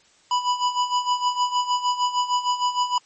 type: tone with tremolo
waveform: square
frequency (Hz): 987.8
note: B5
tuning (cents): 0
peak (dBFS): -18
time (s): 0.31-2.98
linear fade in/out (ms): 2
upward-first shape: sine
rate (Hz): 6.5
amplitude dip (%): 75
effects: white hiss -57 dBFS RMS until 3.05 s + MP3 32 kbps